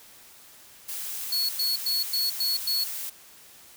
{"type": "noise", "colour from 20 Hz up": "blue", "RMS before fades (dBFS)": -34, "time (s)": [0.88, 3.1], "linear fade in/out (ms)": 10}
{"type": "tone bursts", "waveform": "45% pulse", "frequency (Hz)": 4377, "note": "C#8", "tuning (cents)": -23, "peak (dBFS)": -23, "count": 6, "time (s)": [1.32, 2.84], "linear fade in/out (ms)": 5, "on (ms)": 170, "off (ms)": 100}
{"effects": ["white hiss -51 dBFS RMS until 3.76 s"]}